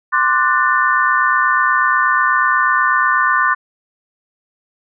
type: chord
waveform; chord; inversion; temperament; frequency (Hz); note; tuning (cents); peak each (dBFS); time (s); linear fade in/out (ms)
sine; D dominant seventh; third; equal with one note detuned; 1046.5 / 1174.7 / 1480 / 1783.5; C6 / D6 / F#6 / A6; 0 / 0 / 0 / +23; -17; 0.12-3.55; 20
effects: none